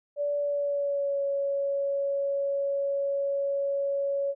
sine tone with pitch glide, 578 to 558.3 Hz, D5 to C#5, -28 to +12 cents, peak -25 dBFS, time 0.16-4.35 s, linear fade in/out 50 ms, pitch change -60 cents, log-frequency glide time 0.37-1.22 s, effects none

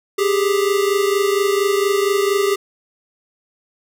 square tone pair together, 394.3 / 418.6 Hz, G4 / G#4, +10 / +14 cents, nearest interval minor second, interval 104 cents, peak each -17 / -21 dBFS, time 0.18-2.56 s, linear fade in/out 10 ms, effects none

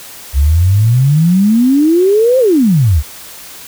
sine exponential two-way sweep, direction up then down, 65.41 to 533 to 65.41 Hz, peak -6 dBFS, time 0.33-3.03 s, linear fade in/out 50 ms, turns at 2.39 s, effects white hiss -32 dBFS RMS until 3.67 s

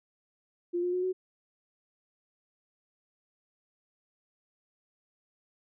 sine tone with pitch steps, 349.2 / 356.3 / 363.6 / 371 Hz, F4 / F4 / F#4 / F#4, 0 / +35 / -30 / +5 cents, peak -27 dBFS, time 0.73-1.13 s, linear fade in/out 20 ms, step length 100 ms, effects none

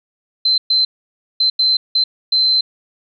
sine tone bursts at uneven times, 4085 Hz, C8, 42 cents flat, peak -11 dBFS, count 6, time 0.45-0.58 / 0.7-0.85 / 1.4-1.5 / 1.59-1.77 / 1.95-2.04 / 2.32-2.61 s, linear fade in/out 5 ms, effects none

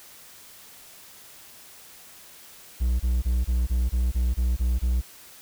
triangle tone bursts, 61.1 Hz, B1, 18 cents flat, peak -18 dBFS, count 10, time 2.8-5.016 s, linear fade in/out 20 ms, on 200 ms, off 24 ms, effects white hiss -48 dBFS RMS until 5.41 s

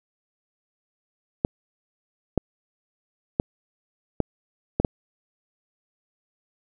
clicks, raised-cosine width 2 ms, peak -6 dBFS, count 6, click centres 1.449 / 2.377 / 3.399 / 4.203 / 4.8 / 4.848 s, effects none

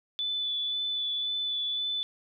sine tone with vibrato, 3480 Hz, A7, 20 cents flat, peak -28 dBFS, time 0.19-2.03 s, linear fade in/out 0 ms, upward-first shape sine, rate 1.9 Hz, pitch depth 14 cents each way, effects none

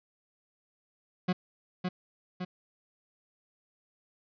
40% pulse tone with echo, 181.8 Hz, F#3, 30 cents flat, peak -24 dBFS, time 1.28-1.33 s, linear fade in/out 10 ms, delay 560 ms, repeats 2, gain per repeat -4 dB, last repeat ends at 2.45 s, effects resampled to 11025 Hz + 11-bit

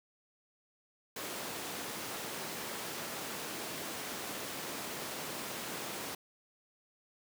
pink high-pass noise, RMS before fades -41 dBFS, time 1.16-6.15 s, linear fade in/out 5 ms, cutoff 230 Hz, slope 12 dB/octave, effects none

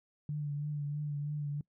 sine tone with vibrato, 146.83 Hz, D3, in tune, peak -33 dBFS, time 0.29-1.61 s, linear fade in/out 2 ms, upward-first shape triangle, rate 3.1 Hz, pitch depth 38 cents each way, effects noise-tail reverb RT60 0.1 s tail -23 dB re dry

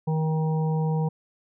harmonic tone, 157.8 Hz, D#3, 25 cents sharp, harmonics 1 / 3 / 5 / 6, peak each -22 / -32 / -36 / -38 dBFS, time 0.07-1.09 s, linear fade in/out 10 ms, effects none

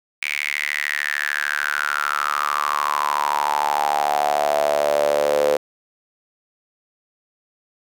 sawtooth tone with high-pass filter sweep, 73.42 Hz, D2, in tune, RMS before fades -21 dBFS, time 0.22-5.57 s, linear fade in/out 5 ms, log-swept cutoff 2300 to 500 Hz, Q 8.3, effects none

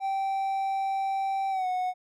triangle tone with pitch glide, 778 to 734.3 Hz, G5 to F#5, -13 to -13 cents, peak -24 dBFS, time 0-1.94 s, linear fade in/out 50 ms, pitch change -100 cents, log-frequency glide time 1.5-1.67 s, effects none

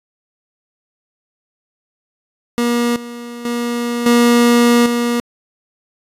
30% pulse tone with level steps, 238.5 Hz, A#3, 40 cents sharp, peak -11 / -25 / -15 / -6 / -12 dBFS, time 2.58-5.2 s, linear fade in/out 0 ms, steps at 2.96 / 3.45 / 4.06 / 4.86 s, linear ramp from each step 2 ms, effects resampled to 32000 Hz

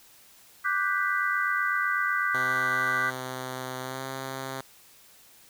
sine chord, G major seventh, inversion second, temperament equal, 1174.7 / 1480 / 1568 / 1975.5 Hz, D6 / F#6 / G6 / B6, 0 / 0 / 0 / 0 cents, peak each -29 / -29 / -29 / -31 dBFS, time 0.64-3.11 s, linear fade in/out 20 ms
5% pulse tone with pitch glide, 129.1 to 132.96 Hz, C3 to C3, -23 to +28 cents, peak -22 dBFS, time 2.34-4.61 s, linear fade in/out 2 ms, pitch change +51 cents, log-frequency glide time 3.82-4.05 s
effects white hiss -55 dBFS RMS until 5.49 s

